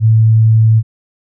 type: tone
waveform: sine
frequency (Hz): 111.1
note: A2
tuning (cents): +17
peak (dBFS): -5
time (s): 0-0.83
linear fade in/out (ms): 50
effects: none